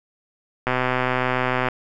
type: click train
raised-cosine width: 0.5 ms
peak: -6 dBFS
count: 130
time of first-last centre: 0.67-1.686 s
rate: 127 Hz
effects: none